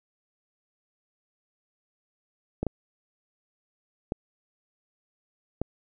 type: clicks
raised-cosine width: 2 ms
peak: -14 dBFS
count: 4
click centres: 2.63 / 2.667 / 4.121 / 5.616 s
effects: none